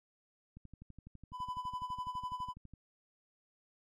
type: click train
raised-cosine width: 5 ms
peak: -39 dBFS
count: 27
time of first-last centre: 0.57-2.737 s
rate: 12 Hz
type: tone with tremolo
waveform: triangle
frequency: 1000 Hz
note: B5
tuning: 21 cents sharp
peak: -33 dBFS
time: 1.32-2.54 s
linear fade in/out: 50 ms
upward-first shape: sine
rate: 12 Hz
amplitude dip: 75%
effects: none